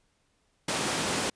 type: high-pass noise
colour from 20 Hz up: pink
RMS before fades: -29 dBFS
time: 0.68-1.3 s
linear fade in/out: 5 ms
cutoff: 180 Hz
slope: 12 dB/octave
effects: pink hiss -71 dBFS RMS until 1.35 s + resampled to 22050 Hz